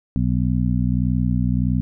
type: harmonic tone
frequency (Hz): 61.6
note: B1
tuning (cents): -4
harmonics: 1 / 2 / 3 / 4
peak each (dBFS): -23 / -21 / -22 / -24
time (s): 0.16-1.81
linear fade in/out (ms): 0
effects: none